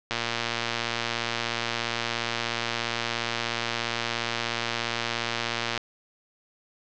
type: click train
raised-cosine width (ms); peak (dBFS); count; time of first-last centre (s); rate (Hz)
0.2; -9; 664; 0.11-5.777; 117
effects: low-pass 5000 Hz 12 dB/octave